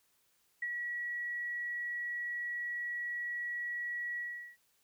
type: tone with ADSR envelope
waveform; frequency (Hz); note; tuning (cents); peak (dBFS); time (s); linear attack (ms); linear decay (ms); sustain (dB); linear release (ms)
sine; 1926; B6; -44; -32; 0.62-4.57; 6; 45; -3; 390
effects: white hiss -73 dBFS RMS until 4.83 s